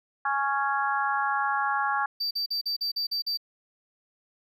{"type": "harmonic tone", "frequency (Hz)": 277.2, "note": "C#4", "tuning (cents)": 0, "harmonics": [3, 4, 5, 6], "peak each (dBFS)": [-28, -29, -30, -31], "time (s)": [0.25, 2.06], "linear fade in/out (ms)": 5}
{"type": "tone bursts", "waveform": "triangle", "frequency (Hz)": 4649, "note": "D8", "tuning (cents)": -18, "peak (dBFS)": -25, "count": 8, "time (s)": [2.2, 3.374], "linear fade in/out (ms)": 10, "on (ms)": 110, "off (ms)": 42}
{"effects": []}